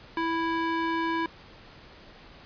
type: tone with band-pass filter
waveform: square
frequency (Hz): 329.6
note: E4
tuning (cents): 0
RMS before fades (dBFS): -28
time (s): 0.17-1.26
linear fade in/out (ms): 2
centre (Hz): 1200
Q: 0.87
effects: pink hiss -50 dBFS RMS until 2.45 s + resampled to 11025 Hz